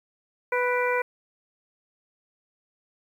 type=harmonic tone with a mistuned harmonic; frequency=493.9 Hz; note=B4; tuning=in tune; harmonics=1 / 2 / 3 / 4 / 5; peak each=-25 / -28 / -30 / -31 / -32 dBFS; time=0.52-1.02 s; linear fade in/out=5 ms; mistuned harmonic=5; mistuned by=-75 cents; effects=9-bit